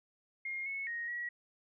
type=tone with pitch steps; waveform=sine; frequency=2132 / 2197 / 1872 / 1919 Hz; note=C7 / C#7 / A#6 / A#6; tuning=+32 / -16 / +7 / +50 cents; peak=-36 dBFS; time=0.45-1.29 s; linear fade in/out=5 ms; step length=210 ms; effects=none